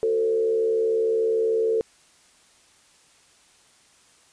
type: tone with frequency modulation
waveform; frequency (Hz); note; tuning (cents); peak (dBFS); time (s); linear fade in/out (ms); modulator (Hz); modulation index
sine; 447.5; A4; +29; -19; 0.03-1.81; 0; 73.3; 0.56
effects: white hiss -57 dBFS RMS until 4.32 s + resampled to 22050 Hz